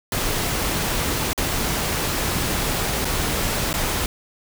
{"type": "noise with dropouts", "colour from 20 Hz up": "pink", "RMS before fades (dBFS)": -23, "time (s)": [0.12, 4.06], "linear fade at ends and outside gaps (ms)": 2, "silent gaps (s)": [[1.332, 1.377], [3.047, 3.052], [3.73, 3.739]], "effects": []}